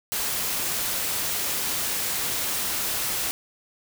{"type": "noise", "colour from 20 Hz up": "white", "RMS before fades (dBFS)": -27, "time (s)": [0.12, 3.31], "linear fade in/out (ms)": 0, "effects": []}